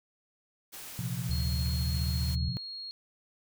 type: noise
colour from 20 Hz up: white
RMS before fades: -44 dBFS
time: 0.72-2.36 s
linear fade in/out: 20 ms
type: chord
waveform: sine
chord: Bb suspended second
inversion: none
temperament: just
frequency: 116.54 / 131.11 / 174.81 Hz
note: Bb2 / C3 / F3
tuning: 0 / +4 / +2 cents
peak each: -36 / -35 / -37 dBFS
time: 0.99-2.57 s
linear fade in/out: 0 ms
type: tone with pitch glide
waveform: sine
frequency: 73.42 to 75.05 Hz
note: D2 to D2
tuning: 0 to +38 cents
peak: -29 dBFS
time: 1.29-2.49 s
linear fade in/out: 5 ms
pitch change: +38 cents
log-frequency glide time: 1.55-2.02 s
type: tone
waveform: sine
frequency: 4286 Hz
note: C8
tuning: 41 cents sharp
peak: -38 dBFS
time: 1.31-2.91 s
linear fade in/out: 0 ms
effects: none